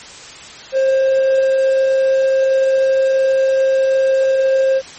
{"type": "tone", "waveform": "triangle", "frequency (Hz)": 532, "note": "C5", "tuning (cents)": 29, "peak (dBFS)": -9, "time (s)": [0.72, 4.82], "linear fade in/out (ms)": 50, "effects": ["white hiss -35 dBFS RMS until 4.98 s", "MP3 32 kbps"]}